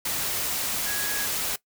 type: tone in noise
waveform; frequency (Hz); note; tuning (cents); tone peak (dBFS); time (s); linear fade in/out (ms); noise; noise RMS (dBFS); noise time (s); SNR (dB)
sine; 1661.2; G#6; 0; -32; 0.86-1.26; 5; white; -28; 0.05-1.56; -7
effects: noise-tail reverb RT60 0.1 s tail -19 dB re dry